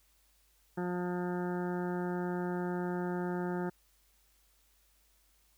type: harmonic tone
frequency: 178.2 Hz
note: F3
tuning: 35 cents sharp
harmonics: 1 / 2 / 3 / 4 / 5 / 7 / 8 / 9 / 10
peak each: -35 / -36 / -46 / -45 / -44 / -50 / -49 / -50 / -55 dBFS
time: 0.77-3.7 s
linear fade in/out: 10 ms
effects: added 50 Hz sine -70 dBFS peak until 5.57 s + white hiss -70 dBFS RMS until 5.57 s